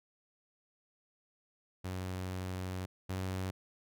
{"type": "tone pair in turn", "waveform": "sawtooth", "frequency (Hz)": [92.5, 93.79], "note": ["F#2", "F#2"], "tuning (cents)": [0, 24], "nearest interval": "unison", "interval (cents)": 24, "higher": "second", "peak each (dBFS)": [-33, -31], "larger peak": "second", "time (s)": [[1.84, 2.86], [3.09, 3.51]], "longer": "first", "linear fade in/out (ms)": 10, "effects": []}